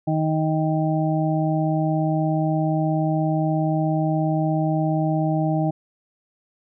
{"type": "harmonic tone", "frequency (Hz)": 156.9, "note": "D#3", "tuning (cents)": 15, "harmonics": [1, 2, 4, 5], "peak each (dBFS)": [-21, -24, -27, -28], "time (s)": [0.07, 5.71], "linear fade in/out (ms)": 10, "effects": []}